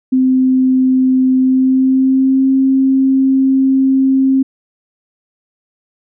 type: tone with pitch glide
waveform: sine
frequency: 259 to 266.4 Hz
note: C4 to C4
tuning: -17 to +31 cents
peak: -8 dBFS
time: 0.12-4.43 s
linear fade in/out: 10 ms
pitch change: +48 cents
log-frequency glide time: 1.38-2.48 s
effects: none